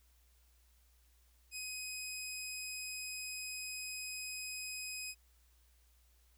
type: tone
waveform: 15% pulse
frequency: 2516 Hz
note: D#7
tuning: 19 cents sharp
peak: -34 dBFS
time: 1.51-5.15 s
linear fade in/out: 50 ms
effects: added 60 Hz sine -66 dBFS peak until 6.37 s + white hiss -73 dBFS RMS until 6.37 s